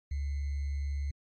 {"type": "tone with sample-and-hold", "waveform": "sine", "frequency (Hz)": 70.5, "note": "C#2", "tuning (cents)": 30, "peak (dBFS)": -30, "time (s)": [0.11, 1.11], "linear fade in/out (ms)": 5, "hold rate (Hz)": 2100, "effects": ["MP3 32 kbps"]}